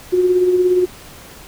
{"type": "tone with tremolo", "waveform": "sine", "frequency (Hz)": 362.8, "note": "F#4", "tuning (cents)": -34, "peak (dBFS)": -9, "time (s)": [0.12, 0.86], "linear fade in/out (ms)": 20, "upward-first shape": "sine", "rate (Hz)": 17, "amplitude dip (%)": 45, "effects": ["pink hiss -39 dBFS RMS until 1.47 s"]}